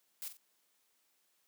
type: noise with echo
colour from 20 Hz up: blue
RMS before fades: -42 dBFS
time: 0.22-0.28 s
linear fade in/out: 0 ms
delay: 45 ms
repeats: 2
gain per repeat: -9 dB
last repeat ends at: 0.37 s
effects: white hiss -75 dBFS RMS until 1.47 s + high-pass 200 Hz 12 dB/octave